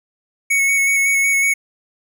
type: tone with vibrato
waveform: square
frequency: 2214 Hz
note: C#7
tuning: 3 cents flat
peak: -14 dBFS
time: 0.5-1.54 s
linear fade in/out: 10 ms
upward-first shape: square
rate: 5.4 Hz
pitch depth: 14 cents each way
effects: none